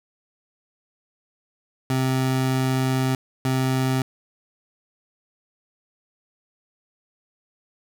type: tone bursts at uneven times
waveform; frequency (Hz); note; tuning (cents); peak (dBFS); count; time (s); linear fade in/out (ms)
25% pulse; 130.81; C3; 0; -16; 2; 1.9-3.15 / 3.45-4.02; 2
effects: none